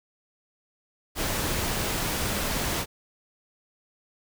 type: noise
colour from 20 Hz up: pink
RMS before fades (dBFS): -28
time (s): 1.15-2.86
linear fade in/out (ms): 50
effects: none